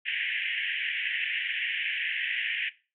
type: band-pass noise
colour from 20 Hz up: pink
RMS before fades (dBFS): -31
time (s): 0.05-2.7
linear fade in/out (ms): 20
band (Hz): 1700 to 3100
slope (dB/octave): 96
effects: noise-tail reverb RT60 0.3 s tail -17 dB re dry